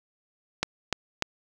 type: click train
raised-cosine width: 0.2 ms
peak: -7 dBFS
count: 3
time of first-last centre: 0.63-1.223 s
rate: 3.37 Hz
effects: none